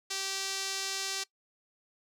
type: tone with band-pass filter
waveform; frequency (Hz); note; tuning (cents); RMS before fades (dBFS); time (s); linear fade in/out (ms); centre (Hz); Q
sawtooth; 388.2; G4; -17; -35; 0.1-1.24; 10; 5400; 1.6
effects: noise-tail reverb RT60 0.1 s tail -21 dB re dry